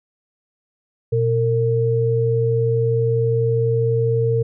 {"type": "tone pair together", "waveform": "sine", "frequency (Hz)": [120.11, 456.1], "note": ["B2", "A#4"], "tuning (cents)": [-48, -38], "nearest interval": "octave + major seventh", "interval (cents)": 2310, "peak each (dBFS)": -18, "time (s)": [1.12, 4.43], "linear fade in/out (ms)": 10, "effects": []}